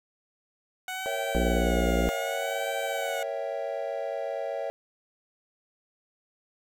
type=tone with vibrato; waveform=15% pulse; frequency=740 Hz; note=F#5; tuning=in tune; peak=-26 dBFS; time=0.88-3.23 s; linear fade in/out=2 ms; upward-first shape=sine; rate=0.67 Hz; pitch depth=74 cents each way
type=chord; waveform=triangle; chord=A# diminished seventh; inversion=none; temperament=equal; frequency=466.2 / 554.4 / 659.3 / 784 Hz; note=A#4 / C#5 / E5 / G5; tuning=0 / 0 / 0 / 0 cents; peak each=-36 / -31 / -32 / -37 dBFS; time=1.06-4.7 s; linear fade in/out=0 ms
type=harmonic tone; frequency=59.5 Hz; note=A#1; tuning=36 cents sharp; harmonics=1 / 3 / 4 / 5 / 6 / 7 / 8 / 9; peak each=-26 / -31 / -32 / -33 / -34 / -34 / -35 / -36 dBFS; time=1.35-2.09 s; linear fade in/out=0 ms
effects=none